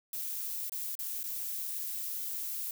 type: noise with dropouts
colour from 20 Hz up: violet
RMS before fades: -37 dBFS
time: 0.13-2.71 s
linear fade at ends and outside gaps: 2 ms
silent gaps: 0.696-0.72 / 0.953-0.99 / 1.232-1.239 s
effects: none